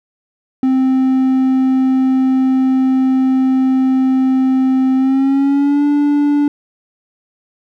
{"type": "tone with pitch glide", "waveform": "triangle", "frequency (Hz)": [261.6, 290.3], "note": ["C4", "D4"], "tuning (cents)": [0, -20], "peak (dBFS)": -8, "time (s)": [0.63, 6.48], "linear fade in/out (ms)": 2, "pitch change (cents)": 180, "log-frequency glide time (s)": [4.96, 5.85], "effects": []}